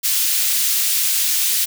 white high-pass noise, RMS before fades -18 dBFS, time 0.03-1.66 s, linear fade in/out 20 ms, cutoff 2700 Hz, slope 12 dB/octave, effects none

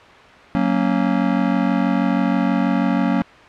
square chord, F# major, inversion none, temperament just, 185 / 231.2 / 277.5 Hz, F#3 / A#3 / C#4, 0 / -14 / +2 cents, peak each -21 dBFS, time 0.55-3.22 s, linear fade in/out 0 ms, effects white hiss -42 dBFS RMS until 3.48 s + low-pass 2000 Hz 12 dB/octave

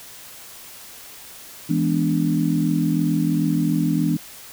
sine chord, E dominant seventh, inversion none, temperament equal, 164.81 / 207.7 / 246.9 / 293.7 Hz, E3 / G#3 / B3 / D4, 0 / 0 / 0 / 0 cents, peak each -21 / -26 / -24 / -22 dBFS, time 1.69-4.17 s, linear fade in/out 10 ms, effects white hiss -41 dBFS RMS until 4.52 s

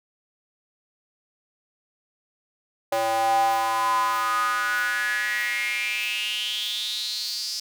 square tone with high-pass filter sweep, 112.7 Hz, A2, 42 cents sharp, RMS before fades -25 dBFS, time 2.92-7.6 s, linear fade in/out 5 ms, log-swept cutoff 640 to 5100 Hz, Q 7.6, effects none

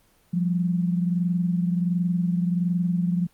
sine tone pair together, 174.62 / 196 Hz, F3 / G3, 0 / 0 cents, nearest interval major second, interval 200 cents, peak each -21 / -29 dBFS, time 0.33-3.27 s, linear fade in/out 10 ms, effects pink hiss -61 dBFS RMS until 3.33 s + Opus 24 kbps

